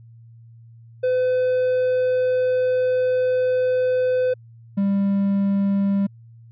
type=tone pair in turn; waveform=triangle; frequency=507 / 198.2 Hz; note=B4 / G3; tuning=+45 / +19 cents; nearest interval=octave + major third; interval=1626 cents; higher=first; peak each=-15 dBFS; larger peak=neither; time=1.03-4.34 / 4.77-6.07 s; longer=first; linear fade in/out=10 ms; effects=added 115 Hz sine -43 dBFS peak until 6.51 s + resampled to 11025 Hz